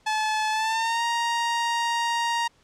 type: tone with pitch glide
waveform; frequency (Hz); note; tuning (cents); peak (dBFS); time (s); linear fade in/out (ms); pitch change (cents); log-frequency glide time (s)
sawtooth; 863 to 935.7; A5 to A#5; -34 to +6; -19; 0.06-2.48; 10; +140; 0.51-1.03
effects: pink hiss -61 dBFS RMS until 2.63 s + low-pass 7000 Hz 12 dB/octave